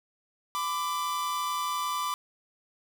45% pulse tone pair together, 1003.3 / 1174.7 Hz, B5 / D6, +27 / 0 cents, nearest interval minor third, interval 273 cents, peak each -33 / -30 dBFS, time 0.55-2.14 s, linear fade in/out 0 ms, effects none

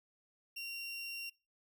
30% pulse tone, 2756 Hz, F7, 24 cents flat, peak -38 dBFS, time 0.56-1.3 s, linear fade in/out 10 ms, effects noise-tail reverb RT60 0.3 s tail -24 dB re dry

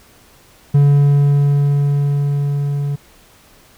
triangle tone with level ramp, 142.8 Hz, D3, 48 cents flat, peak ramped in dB -5 to -15 dBFS, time 0.74-2.96 s, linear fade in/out 10 ms, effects pink hiss -48 dBFS RMS until 3.77 s

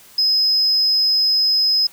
sine tone, 5080 Hz, D#8, 35 cents sharp, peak -12 dBFS, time 0.18-1.87 s, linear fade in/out 5 ms, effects tanh soft clip ceiling -10 dBFS + white hiss -46 dBFS RMS until 1.92 s

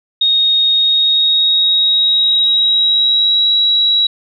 sine tone with pitch glide, 3729 to 3883 Hz, A#7 to B7, 0 to -30 cents, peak -9 dBFS, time 0.21-4.07 s, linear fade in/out 5 ms, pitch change +70 cents, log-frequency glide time 0.73-3.54 s, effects none

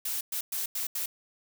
blue noise bursts at uneven times, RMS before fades -32 dBFS, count 5, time 0.05-0.21 / 0.32-0.41 / 0.52-0.66 / 0.75-0.87 / 0.95-1.06 s, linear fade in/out 5 ms, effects none

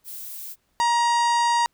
violet noise, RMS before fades -36 dBFS, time 0.04-0.56 s, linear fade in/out 50 ms
harmonic tone, 945 Hz, A#5, 23 cents sharp, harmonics 1 / 2 / 3 / 4 / 5 / 6 / 7 / 8 / 9 / 10, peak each -18 / -29 / -36 / -35 / -33 / -41 / -36 / -43 / -42 / -46 dBFS, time 0.8-1.66 s, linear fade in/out 0 ms
effects pink hiss -69 dBFS RMS until 1.73 s

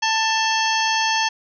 harmonic tone with a mistuned harmonic, 886 Hz, A5, 12 cents sharp, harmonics 1 / 2 / 3 / 4 / 5 / 6 / 7, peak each -21 / -24 / -26 / -27 / -28 / -29 / -29 dBFS, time 0.02-1.29 s, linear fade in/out 10 ms, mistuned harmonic 4, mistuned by -140 cents, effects none

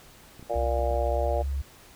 clicks, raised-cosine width 3 ms, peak -33 dBFS, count 10, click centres 0.395 / 0.427 / 0.541 / 0.573 / 0.633 / 0.665 / 0.792 / 0.835 / 0.91 / 0.942 s
harmonic tone, 117.3 Hz, A#2, 11 cents sharp, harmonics 3 / 4 / 5 / 6 / 7, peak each -37 / -33 / -28 / -31 / -36 dBFS, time 0.49-1.43 s, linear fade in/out 20 ms
sine tone with pitch glide, 66 to 68.92 Hz, C2 to C#2, +16 to -9 cents, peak -26 dBFS, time 0.55-1.62 s, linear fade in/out 10 ms, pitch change +75 cents, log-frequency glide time 1.13-1.25 s
effects pink hiss -52 dBFS RMS until 1.95 s

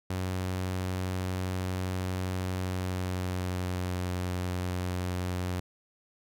sawtooth tone with pitch glide, 92.5 to 90.49 Hz, F#2 to F#2, 0 to -38 cents, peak -26 dBFS, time 0.1-5.6 s, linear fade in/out 5 ms, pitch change -38 cents, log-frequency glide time 2.58-4.01 s, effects none

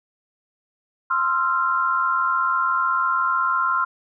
sine tone cluster, 1048 / 1302 / 1382 Hz, C6 / E6 / F6, +2 / -22 / -19 cents, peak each -22 / -26 / -21 dBFS, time 1.1-3.85 s, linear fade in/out 10 ms, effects none

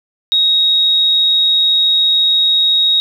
sine tone, 3773 Hz, A#7, 20 cents sharp, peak -9 dBFS, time 0.32-3 s, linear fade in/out 0 ms, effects 7-bit

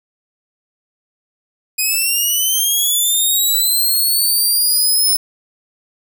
5% pulse linear sweep, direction up, 2489 to 5274 Hz, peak -6 dBFS, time 1.78-5.17 s, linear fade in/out 10 ms, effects none

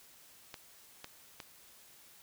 clicks, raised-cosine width 0.2 ms, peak -26 dBFS, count 3, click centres 0.542 / 1.044 / 1.402 s, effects white hiss -59 dBFS RMS until 2.22 s

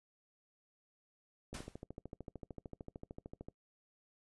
click train, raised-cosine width 2 ms, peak -32 dBFS, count 27, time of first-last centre 1.53-3.485 s, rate 13.3 Hz
pink noise with exponential decay, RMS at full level -43 dBFS, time 1.54-1.83 s, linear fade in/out 5 ms, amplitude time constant 62 ms
effects noise-tail reverb RT60 0.1 s tail -23 dB re dry + resampled to 24000 Hz

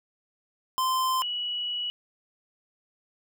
square / sine tone pair in turn, 1037 / 2933 Hz, C6 / F#7, -16 / -16 cents, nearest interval octave + tritone, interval 1800 cents, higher second, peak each -24 / -28 dBFS, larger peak first, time 0.78-1.22 / 1.22-1.9 s, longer second, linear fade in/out 0 ms, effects none

